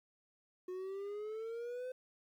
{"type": "exponential sweep", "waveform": "triangle", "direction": "up", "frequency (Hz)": [362.6, 514], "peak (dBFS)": -38, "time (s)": [0.68, 1.92], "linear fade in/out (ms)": 5, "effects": ["12-bit"]}